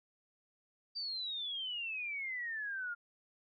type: exponential sweep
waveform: sine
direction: down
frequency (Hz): 4699 to 1396.9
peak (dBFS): -37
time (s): 0.95-2.95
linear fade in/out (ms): 20
effects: none